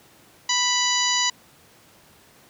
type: harmonic tone with a mistuned harmonic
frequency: 987.8 Hz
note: B5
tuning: in tune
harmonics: 1 / 2 / 3 / 4 / 5 / 6 / 7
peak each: -27 / -27 / -27 / -27 / -27 / -27 / -27 dBFS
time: 0.49-1.3 s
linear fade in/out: 5 ms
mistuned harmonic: 5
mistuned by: -38 cents
effects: pink hiss -53 dBFS RMS until 2.49 s + high-pass 100 Hz 12 dB/octave